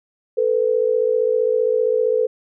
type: tone pair together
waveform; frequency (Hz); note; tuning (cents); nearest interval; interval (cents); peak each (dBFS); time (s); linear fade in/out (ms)
sine; 442.4 / 497.7; A4 / B4; +9 / +13; major second; 204; -18; 0.37-2.27; 10
effects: none